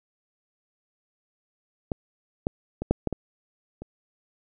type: clicks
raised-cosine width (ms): 2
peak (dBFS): -13 / -11 / -16 / -6 / -11 / -15 / -24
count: 7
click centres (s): 1.918 / 2.469 / 2.82 / 2.91 / 3.073 / 3.127 / 3.82
effects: none